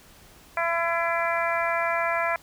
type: harmonic tone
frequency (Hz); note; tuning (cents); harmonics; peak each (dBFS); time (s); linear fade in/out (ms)
336.7; E4; +37; 2 / 3 / 4 / 5 / 6 / 7; -27 / -29 / -30 / -31 / -32 / -32; 0.57-2.36; 2
effects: pink hiss -52 dBFS RMS until 2.42 s